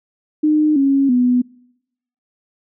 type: tone with pitch steps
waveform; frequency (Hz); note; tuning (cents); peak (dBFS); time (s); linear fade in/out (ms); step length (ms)
sine; 304.9 / 274.8 / 247.7; D#4 / C#4 / B3; -35 / -15 / +5; -11; 0.43-1.42; 10; 330
effects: noise-tail reverb RT60 0.8 s tail -25 dB re dry